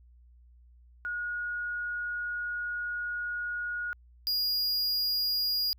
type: tone pair in turn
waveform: sine / square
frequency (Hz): 1445 / 4860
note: F#6 / D#8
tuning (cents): -41 / -42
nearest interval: octave + major sixth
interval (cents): 2099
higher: second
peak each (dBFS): -31 / -27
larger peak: second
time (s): 1.05-3.93 / 4.27-5.73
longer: first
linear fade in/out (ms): 0
effects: added 60 Hz sine -54 dBFS peak until 5.78 s